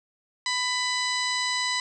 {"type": "harmonic tone", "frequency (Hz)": 997, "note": "B5", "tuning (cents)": 16, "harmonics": [1, 2, 3, 4, 5, 6, 7, 8], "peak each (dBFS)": [-31, -29, -36, -30, -33, -39, -43, -38], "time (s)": [0.46, 1.8], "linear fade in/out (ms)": 2, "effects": ["10-bit"]}